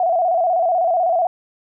sine tone with vibrato, 698.5 Hz, F5, in tune, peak -14 dBFS, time 0-1.27 s, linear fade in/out 2 ms, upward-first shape square, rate 16 Hz, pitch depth 84 cents each way, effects none

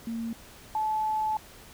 sine tone pair in turn, 229.2 / 865.3 Hz, A#3 / A5, -29 / -29 cents, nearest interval octave + major seventh, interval 2300 cents, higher second, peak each -30 / -25 dBFS, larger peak second, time 0.07-0.33 / 0.75-1.37 s, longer second, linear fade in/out 2 ms, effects pink hiss -50 dBFS RMS until 1.73 s

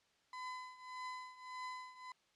35% pulse tone with tremolo, 1011 Hz, B5, 40 cents sharp, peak -40 dBFS, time 0.33-2.12 s, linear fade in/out 2 ms, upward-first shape triangle, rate 1.7 Hz, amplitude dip 85%, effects white hiss -74 dBFS RMS until 2.35 s + low-pass 5000 Hz 12 dB/octave

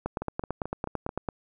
two click trains, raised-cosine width 1 ms, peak -15 / -19 dBFS, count 12 / 5, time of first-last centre 0.06-1.288 / 0.22-1.091 s, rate 8.96 / 4.59 Hz, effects none

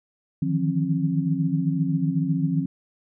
sine tone cluster, 153.4 / 161.3 / 175.6 / 268.4 Hz, D#3 / E3 / F3 / C4, -24 / -37 / +10 / +44 cents, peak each -26 dBFS, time 0.42-2.66 s, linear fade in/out 5 ms, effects none

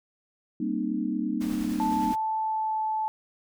sine chord, C minor seventh, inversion second, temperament equal with one note detuned, 196 / 233.1 / 261.6 / 305.4 Hz, G3 / Bb3 / C4 / Eb4, 0 / 0 / 0 / -32 cents, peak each -33 / -30 / -33 / -30 dBFS, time 0.6-2.13 s, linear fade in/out 5 ms
pink noise with tremolo, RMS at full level -41 dBFS, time 1.4-2.16 s, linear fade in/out 20 ms, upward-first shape sine, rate 9.9 Hz, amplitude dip 25%
sine tone with pitch glide, 877 to 870.9 Hz, A5 to A5, -6 to -18 cents, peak -25 dBFS, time 1.8-3.08 s, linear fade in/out 0 ms, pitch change -12 cents, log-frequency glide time 2.38-2.82 s
effects none

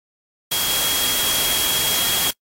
sine tone in noise, 3281 Hz, G#7, 22 cents flat, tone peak -24 dBFS, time 0.51-2.31 s, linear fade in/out 10 ms, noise white, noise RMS -21 dBFS, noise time 0.51-2.31 s, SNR -6 dB, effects noise-tail reverb RT60 0.1 s tail -24 dB re dry + AAC 48 kbps

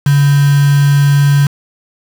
sine tone with quantisation, 142.2 Hz, C#3, 45 cents sharp, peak -6 dBFS, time 0.06-1.47 s, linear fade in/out 5 ms, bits 3, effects none

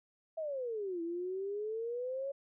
sine exponential two-way sweep, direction down then up, 659.3 to 330.7 to 560 Hz, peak -35 dBFS, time 0.37-2.32 s, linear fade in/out 10 ms, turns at 1.02 s, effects none

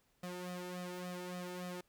sawtooth tone with flanger, 179.6 Hz, F3, 49 cents sharp, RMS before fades -44 dBFS, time 0.23-1.81 s, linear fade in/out 5 ms, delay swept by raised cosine 1.6 to 2.29 ms, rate 3.5 Hz, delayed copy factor +0.95, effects pink hiss -75 dBFS RMS until 1.88 s

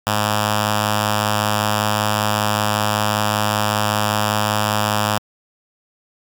5% pulse tone with notch filter, 105.2 Hz, G#2, 23 cents sharp, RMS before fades -19 dBFS, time 0.07-5.18 s, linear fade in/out 0 ms, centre 370 Hz, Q 0.91, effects Opus 48 kbps

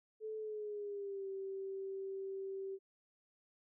sine tone with pitch glide, 434.8 to 387.4 Hz, A4 to G4, -21 to -20 cents, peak -40 dBFS, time 0.2-2.79 s, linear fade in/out 50 ms, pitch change -199 cents, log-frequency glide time 0.38-1.28 s, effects none

